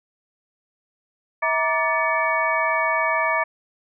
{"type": "tone cluster", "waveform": "sine", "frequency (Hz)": [647, 944, 1171, 1749, 2251], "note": ["E5", "A#5", "D6", "A6", "C#7"], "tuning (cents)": [-32, 22, -5, -11, 26], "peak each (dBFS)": -25, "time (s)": [1.42, 3.44], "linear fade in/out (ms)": 10, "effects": []}